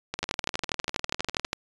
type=two click trains; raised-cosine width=0.2 ms; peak=-9 / -12 dBFS; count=17 / 27; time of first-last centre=0.23-1.531 / 0.14-1.447 s; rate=12.3 / 19.9 Hz; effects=resampled to 22050 Hz